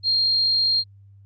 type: tone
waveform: sine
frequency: 4215 Hz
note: C8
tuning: 12 cents sharp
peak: -17 dBFS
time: 0.03-0.84 s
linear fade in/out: 50 ms
effects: added 99 Hz sine -46 dBFS peak until 1.25 s + Opus 32 kbps